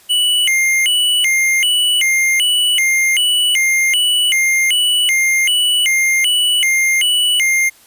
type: tone with vibrato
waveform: square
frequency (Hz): 2500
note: D#7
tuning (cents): +8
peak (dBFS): -12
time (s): 0.09-7.7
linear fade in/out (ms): 20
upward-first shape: square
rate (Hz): 1.3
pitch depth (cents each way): 290
effects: white hiss -47 dBFS RMS until 7.86 s + resampled to 32000 Hz